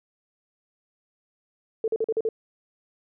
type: tone bursts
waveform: sine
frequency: 444.5 Hz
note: A4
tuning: 18 cents sharp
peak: -21 dBFS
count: 6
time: 1.84-2.289 s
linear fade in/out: 2 ms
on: 39 ms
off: 43 ms
effects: none